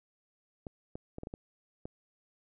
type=clicks; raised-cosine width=2 ms; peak=-27 dBFS; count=7; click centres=0.668 / 0.955 / 1.184 / 1.234 / 1.271 / 1.339 / 1.855 s; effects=none